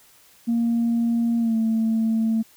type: tone with pitch glide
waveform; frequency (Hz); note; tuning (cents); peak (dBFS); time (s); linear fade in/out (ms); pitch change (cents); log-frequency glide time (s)
sine; 233.1 to 223.6; A#3 to A3; 0 to +28; -17; 0.47-2.43; 20; -72; 1.39-1.55
effects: tanh soft clip ceiling -15 dBFS + white hiss -54 dBFS RMS until 2.56 s